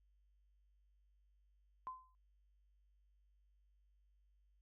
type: tone with exponential decay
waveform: sine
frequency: 1029 Hz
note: C6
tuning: 29 cents flat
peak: -40 dBFS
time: 1.87-2.15 s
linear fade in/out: 0 ms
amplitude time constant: 60 ms
effects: added 50 Hz sine -70 dBFS peak until 4.61 s